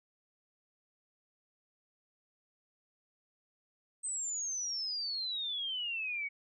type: exponential sweep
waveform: sine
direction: down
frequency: 8330 to 2217 Hz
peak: -34 dBFS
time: 4.03-6.29 s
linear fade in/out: 20 ms
effects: none